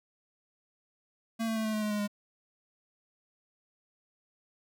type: tone with pitch steps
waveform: square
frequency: 226.6 / 223.5 / 220.4 / 217.4 / 214.4 / 211.4 / 208.5 / 205.6 Hz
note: A#3 / A3 / A3 / A3 / A3 / G#3 / G#3 / G#3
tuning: -49 / +27 / +3 / -21 / -45 / +31 / +7 / -17 cents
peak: -30 dBFS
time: 1.39-2.078 s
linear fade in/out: 20 ms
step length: 86 ms
effects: none